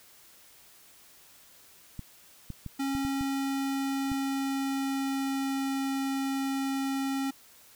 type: clicks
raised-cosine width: 5 ms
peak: -25 dBFS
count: 7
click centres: 1.993 / 2.503 / 2.663 / 2.951 / 3.05 / 3.21 / 4.117 s
type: tone with pitch glide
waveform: square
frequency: 273.2 to 271 Hz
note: C#4 to C#4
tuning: -25 to -39 cents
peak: -29 dBFS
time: 2.79-7.31 s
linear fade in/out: 10 ms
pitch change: -14 cents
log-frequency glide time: 2.95-5.83 s
effects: white hiss -56 dBFS RMS until 7.75 s